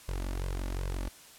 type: tone with flanger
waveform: sawtooth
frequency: 45.77 Hz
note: F#1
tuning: 18 cents flat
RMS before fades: -34 dBFS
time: 0.08-1.09 s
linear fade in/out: 10 ms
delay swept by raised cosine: 1.9 to 3.5 ms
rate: 2.6 Hz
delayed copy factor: +0.75
effects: white hiss -53 dBFS RMS until 1.38 s + low-pass 12000 Hz 12 dB/octave